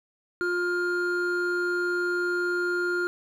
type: tone pair together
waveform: triangle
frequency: 354 / 1409 Hz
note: F4 / F6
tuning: +23 / +15 cents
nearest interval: 2 octaves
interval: 2392 cents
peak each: -25 dBFS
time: 0.41-3.07 s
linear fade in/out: 0 ms
effects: none